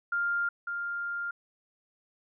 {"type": "tone pair in turn", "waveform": "sine", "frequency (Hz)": [1400, 1400], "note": ["F6", "F6"], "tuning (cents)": [4, 4], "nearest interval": "unison", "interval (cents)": 0, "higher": "neither", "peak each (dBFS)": [-26, -31], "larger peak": "first", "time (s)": [[0.12, 0.49], [0.67, 1.31]], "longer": "second", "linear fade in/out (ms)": 5, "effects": []}